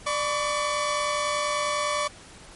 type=tone cluster; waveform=sawtooth; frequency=593 / 1011 / 1136 Hz; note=D5 / B5 / C#6; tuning=+17 / +40 / +42 cents; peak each=-24 / -31 / -23 dBFS; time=0.06-2.08 s; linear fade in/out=10 ms; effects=pink hiss -47 dBFS RMS until 2.55 s + MP3 48 kbps